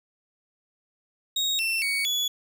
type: tone with pitch steps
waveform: 35% pulse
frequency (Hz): 3764 / 2688 / 2238 / 3406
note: A#7 / E7 / C#7 / G#7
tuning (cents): +16 / +33 / +16 / +43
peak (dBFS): -22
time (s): 1.36-2.28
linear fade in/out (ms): 5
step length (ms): 230
effects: none